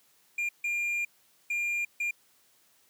triangle tone bursts at uneven times, 2400 Hz, D7, 37 cents sharp, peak -26 dBFS, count 4, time 0.38-0.49 / 0.64-1.05 / 1.5-1.85 / 2-2.11 s, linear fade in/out 5 ms, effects white hiss -65 dBFS RMS until 2.89 s + high-pass 100 Hz 12 dB/octave

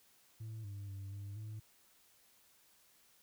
sine tone with pitch steps, 110.6 / 100.3 / 97.9 / 100.3 / 107.7 Hz, A2 / G2 / G2 / G2 / A2, +9 / +40 / -2 / +40 / -37 cents, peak -40 dBFS, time 0.4-1.6 s, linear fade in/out 10 ms, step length 240 ms, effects tanh soft clip ceiling -42 dBFS + white hiss -68 dBFS RMS until 3.22 s

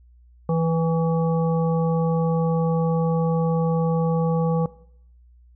harmonic tone with a mistuned harmonic, 164.4 Hz, E3, 4 cents flat, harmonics 1 / 3 / 5 / 7, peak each -20 / -24 / -31 / -34 dBFS, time 0.49-4.66 s, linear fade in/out 2 ms, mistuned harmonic 7, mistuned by -24 cents, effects noise-tail reverb RT60 0.7 s tail -20 dB re dry + added 60 Hz sine -49 dBFS peak until 5.55 s

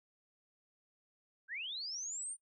sine linear sweep, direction up, 1496 to 9170 Hz, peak -39 dBFS, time 1.48-2.37 s, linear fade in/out 50 ms, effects noise-tail reverb RT60 0.1 s tail -22 dB re dry

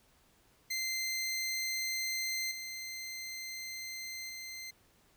20% pulse tone with level steps, 2079 Hz, C7, 12 cents flat, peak -28 / -35 / -37 dBFS, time 0.7-4.71 s, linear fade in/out 10 ms, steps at 2.51 / 4.29 s, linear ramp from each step 5 ms, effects pink hiss -67 dBFS RMS until 5.16 s

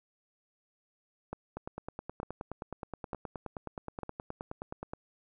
two click trains, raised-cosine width 1 ms, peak -24 / -23 dBFS, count 33 / 4, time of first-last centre 1.57-4.935 / 1.33-4.033 s, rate 9.51 / 1.11 Hz, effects none

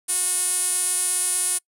sawtooth tone with band-pass filter, 363.3 Hz, F#4, 32 cents flat, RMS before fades -23 dBFS, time 0.08-1.59 s, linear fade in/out 20 ms, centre 9600 Hz, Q 7.8, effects noise-tail reverb RT60 0.1 s tail -26 dB re dry

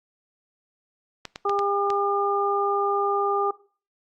clicks, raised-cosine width 0.2 ms, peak -16 dBFS, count 5, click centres 1.253 / 1.359 / 1.495 / 1.591 / 1.903 s
harmonic tone, 402.1 Hz, G4, 44 cents sharp, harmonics 1 / 2 / 3, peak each -25 / -27 / -25 dBFS, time 1.45-3.51 s, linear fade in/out 5 ms
effects noise-tail reverb RT60 0.4 s tail -19 dB re dry + Opus 48 kbps

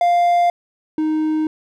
triangle tone pair in turn, 698.5 / 311.1 Hz, F5 / D#4, 0 / 0 cents, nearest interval octave + major second, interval 1400 cents, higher first, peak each -10 / -14 dBFS, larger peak first, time 0.01-0.5 / 0.98-1.47 s, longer neither, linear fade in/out 2 ms, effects none

